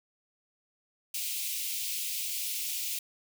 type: high-pass noise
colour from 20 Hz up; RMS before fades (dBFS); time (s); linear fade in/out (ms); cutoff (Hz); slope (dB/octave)
white; -34; 1.14-2.99; 5; 2300; 48
effects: none